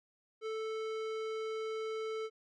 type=tone with tanh clipping; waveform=sine; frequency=440 Hz; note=A4; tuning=in tune; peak=-38 dBFS; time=0.41-2.3 s; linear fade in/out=50 ms; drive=18 dB; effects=none